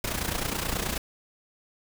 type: noise with amplitude modulation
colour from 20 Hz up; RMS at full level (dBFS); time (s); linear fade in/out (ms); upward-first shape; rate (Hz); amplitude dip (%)
pink; -27; 0.04-0.98; 2; sine; 29.4; 70
effects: none